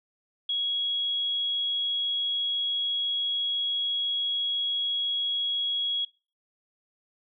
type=tone; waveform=sine; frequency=3322 Hz; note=G#7; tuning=in tune; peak=-25 dBFS; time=0.49-6.05 s; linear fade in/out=5 ms; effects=noise-tail reverb RT60 0.4 s tail -24 dB re dry